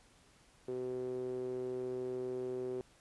sawtooth tone with band-pass filter, 126.6 Hz, B2, 43 cents sharp, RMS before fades -39 dBFS, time 0.68-2.81 s, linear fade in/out 0 ms, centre 400 Hz, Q 7, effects pink hiss -65 dBFS RMS until 3 s + resampled to 24000 Hz

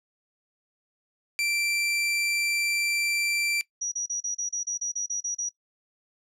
sawtooth tone, 2349 Hz, D7, in tune, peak -21 dBFS, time 1.39-3.61 s, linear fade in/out 0 ms
sine tone bursts, 5800 Hz, F#8, 35 cents flat, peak -25 dBFS, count 12, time 3.81-5.493 s, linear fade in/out 10 ms, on 110 ms, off 33 ms
effects noise-tail reverb RT60 0.1 s tail -20 dB re dry + low-pass 11000 Hz 12 dB/octave

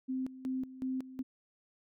sine tone with tremolo, 260 Hz, C4, 11 cents flat, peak -32 dBFS, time 0.08-1.23 s, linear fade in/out 20 ms, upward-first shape square, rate 2.7 Hz, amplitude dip 80%, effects none

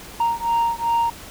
sine beating tone pair, 929 / 931.6 Hz, A#5 / A#5, -6 / -1 cents, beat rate 2.6 Hz, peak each -19 dBFS, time 0.2-1.1 s, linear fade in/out 5 ms, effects tanh soft clip ceiling -15 dBFS + pink hiss -39 dBFS RMS until 1.3 s

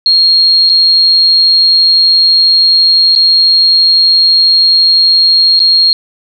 sine tone with dropouts, 4257 Hz, C8, 29 cents sharp, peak -4 dBFS, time 0.06-5.93 s, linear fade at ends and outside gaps 1 ms, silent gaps 0.692-0.697 / 3.152-3.16 / 5.593-5.601 s, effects none

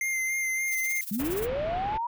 square tone with vibrato, 2093 Hz, C7, in tune, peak -27 dBFS, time 0.01-1.01 s, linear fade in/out 2 ms, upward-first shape sine, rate 3.5 Hz, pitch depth 22 cents each way
violet noise with tremolo, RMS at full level -34 dBFS, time 0.66-1.48 s, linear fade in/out 50 ms, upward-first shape sine, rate 17 Hz, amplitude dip 80%
sine linear sweep, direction up, 190.4 to 970 Hz, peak -27 dBFS, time 1.11-2.07 s, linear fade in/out 5 ms
pink low-pass noise, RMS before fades -37 dBFS, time 1.19-1.98 s, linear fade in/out 10 ms, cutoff 3100 Hz, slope 24 dB/octave
effects none

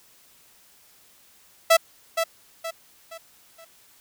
sawtooth tone with echo, 659.3 Hz, E5, in tune, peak -9 dBFS, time 1.7-1.77 s, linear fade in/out 10 ms, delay 470 ms, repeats 4, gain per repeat -8 dB, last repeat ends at 3.65 s, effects white hiss -56 dBFS RMS until 4 s

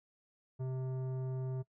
triangle tone with tanh clipping, 130 Hz, C3, 11 cents flat, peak -37 dBFS, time 0.59-1.63 s, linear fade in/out 20 ms, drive 17 dB, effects noise-tail reverb RT60 0.1 s tail -20 dB re dry

